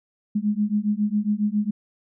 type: beating tone pair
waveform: sine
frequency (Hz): 205.4 / 212.7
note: G#3 / G#3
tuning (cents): -19 / +42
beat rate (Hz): 7.3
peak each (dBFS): -23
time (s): 0.35-1.71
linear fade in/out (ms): 10
effects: none